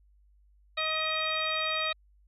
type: harmonic tone with a mistuned harmonic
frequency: 630 Hz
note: D#5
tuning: 21 cents sharp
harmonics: 1 / 2 / 3 / 4 / 5 / 6 / 7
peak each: -36 / -34 / -37 / -33 / -44 / -33 / -44 dBFS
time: 0.77-1.93 s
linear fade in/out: 10 ms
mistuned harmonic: 4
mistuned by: -33 cents
effects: added 50 Hz sine -59 dBFS peak until 2.27 s